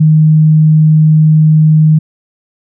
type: tone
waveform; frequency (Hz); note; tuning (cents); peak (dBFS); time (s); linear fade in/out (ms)
sine; 155.56; D#3; 0; -3; 0-1.99; 10
effects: none